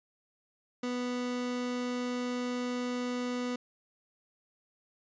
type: tone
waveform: 30% pulse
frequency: 246.9 Hz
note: B3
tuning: in tune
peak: -29 dBFS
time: 0.83-3.56 s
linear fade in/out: 5 ms
effects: resampled to 16000 Hz